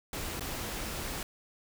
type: noise with dropouts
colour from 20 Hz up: pink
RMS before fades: -37 dBFS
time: 0.13-1.23 s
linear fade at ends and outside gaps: 2 ms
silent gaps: 0.396-0.407 s
effects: none